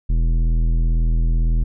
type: tone with tanh clipping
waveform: sine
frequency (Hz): 41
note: E1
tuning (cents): -9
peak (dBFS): -16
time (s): 0.09-1.64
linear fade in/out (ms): 10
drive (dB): 12
effects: none